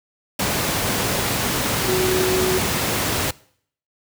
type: tone in noise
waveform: sine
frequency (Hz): 370.9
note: F#4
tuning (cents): +4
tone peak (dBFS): -18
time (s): 1.88-2.59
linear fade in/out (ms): 5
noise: pink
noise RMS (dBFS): -21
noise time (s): 0.39-3.31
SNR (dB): 0
effects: noise-tail reverb RT60 0.6 s tail -22 dB re dry + high-pass 80 Hz 12 dB/octave